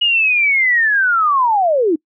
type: linear sweep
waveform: sine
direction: down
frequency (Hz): 2900 to 293.7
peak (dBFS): -11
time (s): 0.01-1.96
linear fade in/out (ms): 10
effects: noise-tail reverb RT60 0.1 s tail -25 dB re dry